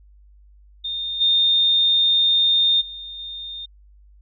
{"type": "tone with level steps", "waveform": "sine", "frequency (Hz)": 3644, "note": "A#7", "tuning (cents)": -40, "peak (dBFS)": [-24, -14, -32, -30], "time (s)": [0.84, 3.66], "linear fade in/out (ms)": 10, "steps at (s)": [1.2, 2.8, 3.18], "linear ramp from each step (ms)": 20, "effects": ["added 50 Hz sine -47 dBFS peak until 4.21 s"]}